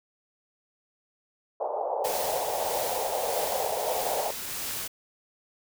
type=band-pass noise; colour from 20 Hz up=pink; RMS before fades=-30 dBFS; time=1.6-4.31 s; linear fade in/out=5 ms; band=470 to 890 Hz; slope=48 dB/octave
type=noise with tremolo; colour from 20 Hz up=white; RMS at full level=-33 dBFS; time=2.04-4.88 s; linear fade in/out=10 ms; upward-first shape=sine; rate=1.6 Hz; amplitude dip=30%
effects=none